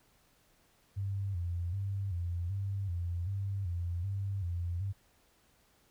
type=tone with vibrato; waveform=sine; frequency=92.5 Hz; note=F#2; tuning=in tune; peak=-32 dBFS; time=0.96-4.93 s; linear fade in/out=20 ms; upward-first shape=square; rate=1.3 Hz; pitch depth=110 cents each way; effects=pink hiss -68 dBFS RMS until 5.9 s